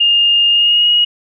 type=tone with pitch glide; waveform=sine; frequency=2826 to 2889 Hz; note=F7 to F#7; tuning=+20 to -42 cents; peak=-8 dBFS; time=0-1.05 s; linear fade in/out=10 ms; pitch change=+38 cents; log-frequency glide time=0.5-0.9 s; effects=none